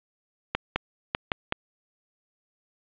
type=clicks; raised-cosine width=0.3 ms; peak=-7 dBFS; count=5; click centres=0.55 / 0.76 / 1.149 / 1.318 / 1.524 s; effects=resampled to 8000 Hz + 7-bit